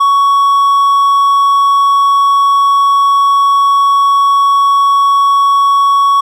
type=tone; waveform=triangle; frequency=1117 Hz; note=C#6; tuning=13 cents sharp; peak=-4 dBFS; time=0-6.21 s; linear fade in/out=10 ms; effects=none